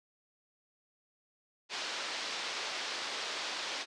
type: low-pass noise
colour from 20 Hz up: white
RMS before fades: -38 dBFS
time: 1.69-3.86 s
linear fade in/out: 50 ms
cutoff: 5100 Hz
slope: 24 dB/octave
effects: high-pass 400 Hz 12 dB/octave + resampled to 22050 Hz